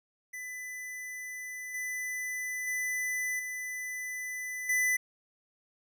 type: tone with level steps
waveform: square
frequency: 2000 Hz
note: B6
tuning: 21 cents sharp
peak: -39 / -34 / -31 / -36 / -26 dBFS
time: 0.33-4.97 s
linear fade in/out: 10 ms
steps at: 1.74 / 2.67 / 3.39 / 4.69 s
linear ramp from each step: 5 ms
effects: none